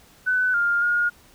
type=tone with pitch steps; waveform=sine; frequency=1502 / 1405 / 1428 Hz; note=F#6 / F6 / F6; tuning=+26 / +10 / +38 cents; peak=-18 dBFS; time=0.26-1.1 s; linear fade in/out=20 ms; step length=280 ms; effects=pink hiss -53 dBFS RMS until 1.34 s